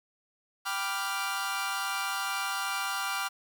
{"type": "chord", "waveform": "sawtooth", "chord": "G dominant seventh", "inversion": "none", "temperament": "equal", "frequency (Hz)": [784, 987.8, 1174.7, 1396.9], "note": ["G5", "B5", "D6", "F6"], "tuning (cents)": [0, 0, 0, 0], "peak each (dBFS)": [-33, -35, -32, -30], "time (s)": [0.65, 3.29], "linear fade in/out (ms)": 20, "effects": ["10-bit"]}